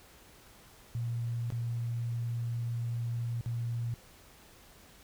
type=tone with dropouts; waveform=sine; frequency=117.9 Hz; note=A#2; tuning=20 cents sharp; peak=-31 dBFS; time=0.95-3.94 s; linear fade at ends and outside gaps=0 ms; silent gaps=1.503-1.523 / 3.41-3.46 s; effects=pink hiss -57 dBFS RMS until 5.03 s